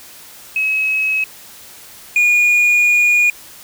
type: tone pair in turn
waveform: sine / triangle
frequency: 2563 / 2440 Hz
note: E7 / D#7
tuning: -49 / -34 cents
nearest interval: minor second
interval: 85 cents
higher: first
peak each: -14 / -8 dBFS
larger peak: second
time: 0.56-1.24 / 2.16-3.3 s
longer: second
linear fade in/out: 2 ms
effects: white hiss -39 dBFS RMS until 3.63 s